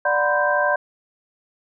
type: tone cluster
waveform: sine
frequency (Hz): 589 / 731 / 974 / 1026 / 1568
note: D5 / F#5 / B5 / C6 / G6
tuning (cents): +5 / -21 / -24 / -34 / 0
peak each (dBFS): -21 / -25 / -26 / -25 / -21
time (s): 0.05-0.76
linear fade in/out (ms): 5
effects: none